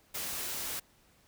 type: noise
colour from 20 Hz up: white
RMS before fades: -37 dBFS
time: 0.14-0.8 s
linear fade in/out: 10 ms
effects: pink hiss -65 dBFS RMS until 1.27 s